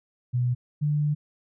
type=tone pair in turn; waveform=sine; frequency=123.47 / 148.41 Hz; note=B2 / D3; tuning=0 / +19 cents; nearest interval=minor third; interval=319 cents; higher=second; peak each=-21 dBFS; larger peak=neither; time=0.33-0.55 / 0.81-1.15 s; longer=second; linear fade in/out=20 ms; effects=none